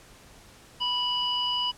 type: harmonic tone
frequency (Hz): 984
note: B5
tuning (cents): -7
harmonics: 1 / 3 / 5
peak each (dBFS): -31 / -26 / -36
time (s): 0.8-1.72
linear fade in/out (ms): 20
effects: pink hiss -52 dBFS RMS until 1.77 s + low-pass 11000 Hz 12 dB/octave